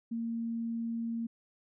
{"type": "tone", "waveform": "sine", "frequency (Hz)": 230.3, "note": "A#3", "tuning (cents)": -21, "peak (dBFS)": -32, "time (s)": [0.11, 1.27], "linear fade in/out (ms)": 10, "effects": []}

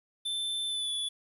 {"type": "tone with pitch glide", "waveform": "square", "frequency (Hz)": [3539, 3444], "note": ["A7", "A7"], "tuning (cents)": [9, -38], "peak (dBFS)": -31, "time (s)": [0.25, 1.09], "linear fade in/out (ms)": 10, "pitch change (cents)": -47, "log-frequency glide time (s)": [0.67, 0.92], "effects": ["resampled to 32000 Hz", "10-bit"]}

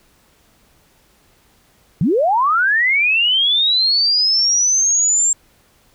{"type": "linear sweep", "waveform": "sine", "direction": "up", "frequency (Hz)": [130.81, 7459], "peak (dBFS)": -12, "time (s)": [2.01, 5.33], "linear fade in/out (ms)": 2, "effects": ["pink hiss -55 dBFS RMS until 5.94 s"]}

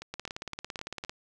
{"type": "two click trains", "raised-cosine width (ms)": 0.2, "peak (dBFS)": [-19, -23], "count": [18, 5], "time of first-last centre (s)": [[0.14, 1.095], [0.02, 1.048]], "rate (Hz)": [17.8, 3.89], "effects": []}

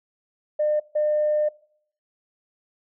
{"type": "tone bursts at uneven times", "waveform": "sine", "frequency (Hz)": 603, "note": "D5", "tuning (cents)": 46, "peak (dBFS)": -18, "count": 2, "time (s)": [[0.59, 0.8], [0.95, 1.49]], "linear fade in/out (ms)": 10, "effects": ["noise-tail reverb RT60 0.6 s tail -21 dB re dry", "tanh soft clip ceiling -14 dBFS"]}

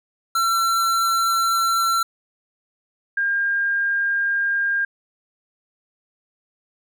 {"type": "tone pair in turn", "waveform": ["square", "sine"], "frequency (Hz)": [1352, 1607.8], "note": ["E6", "G6"], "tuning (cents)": [43, 43], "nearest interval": "minor third", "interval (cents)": 300, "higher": "second", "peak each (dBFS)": [-18, -18], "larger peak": "neither", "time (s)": [[0.35, 2.03], [3.17, 4.85]], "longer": "neither", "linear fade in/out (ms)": 5, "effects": []}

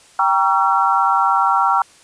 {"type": "chord", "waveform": "sine", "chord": "G diminished seventh", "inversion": "none", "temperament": "just", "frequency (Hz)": [784, 940.8, 1128.9, 1354.7], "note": ["G5", "Bb5", "Db6", "Fb6"], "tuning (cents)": [0, 16, 31, 47], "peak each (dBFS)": [-18, -18, -20, -17], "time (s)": [0.19, 1.82], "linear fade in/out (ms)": 2, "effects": ["white hiss -48 dBFS RMS until 2.03 s", "resampled to 22050 Hz"]}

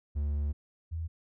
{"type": "tone pair in turn", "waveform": ["triangle", "sine"], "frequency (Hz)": [72.9, 81.79], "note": ["D2", "E2"], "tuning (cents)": [-12, -13], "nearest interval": "major second", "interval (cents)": 199, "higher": "second", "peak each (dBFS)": [-26, -32], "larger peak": "first", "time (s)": [[0.15, 0.53], [0.91, 1.08]], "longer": "first", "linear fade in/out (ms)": 20, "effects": []}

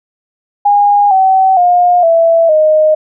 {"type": "tone with pitch steps", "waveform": "sine", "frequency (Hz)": [817, 762.3, 711.2, 663.6, 619.2], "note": ["G#5", "G5", "F5", "E5", "D#5"], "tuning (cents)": [-29, -49, 31, 11, -9], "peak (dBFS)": -5, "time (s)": [0.65, 2.95], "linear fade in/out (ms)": 10, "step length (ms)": 460, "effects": []}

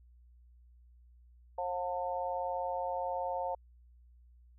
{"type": "harmonic tone", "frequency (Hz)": 179, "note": "F3", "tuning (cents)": 43, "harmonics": [3, 4, 5], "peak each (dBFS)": [-37, -37, -37], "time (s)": [1.58, 3.55], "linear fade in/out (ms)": 5, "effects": ["added 60 Hz sine -57 dBFS peak until 4.58 s"]}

